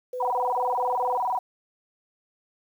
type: tone bursts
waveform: sine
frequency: 502 Hz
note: B4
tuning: 28 cents sharp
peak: -29 dBFS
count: 5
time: 0.13-1.174 s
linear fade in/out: 5 ms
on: 180 ms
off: 36 ms
type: tone with vibrato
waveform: sine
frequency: 852 Hz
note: G#5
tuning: 44 cents sharp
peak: -23 dBFS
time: 0.2-1.39 s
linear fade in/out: 5 ms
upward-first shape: square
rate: 20 Hz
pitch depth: 230 cents each way
effects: 9-bit